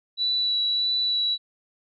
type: tone with vibrato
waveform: sine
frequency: 3942 Hz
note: B7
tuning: 4 cents flat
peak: -21 dBFS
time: 0.17-1.38 s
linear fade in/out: 50 ms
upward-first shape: sine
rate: 1.6 Hz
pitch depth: 11 cents each way
effects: none